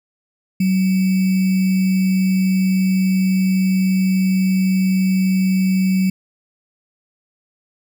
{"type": "tone with sample-and-hold", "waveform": "sine", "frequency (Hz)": 188.2, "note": "F#3", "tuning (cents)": 30, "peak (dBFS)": -13, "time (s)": [0.6, 6.1], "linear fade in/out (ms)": 5, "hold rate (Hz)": 2450, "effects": []}